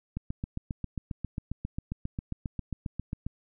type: click train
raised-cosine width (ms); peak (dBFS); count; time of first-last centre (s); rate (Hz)
5; -20; 24; 0.17-3.266; 7.43
effects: none